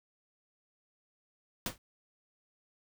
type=noise with exponential decay; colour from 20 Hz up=pink; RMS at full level=-29 dBFS; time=1.66-1.78 s; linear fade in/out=2 ms; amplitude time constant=25 ms; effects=none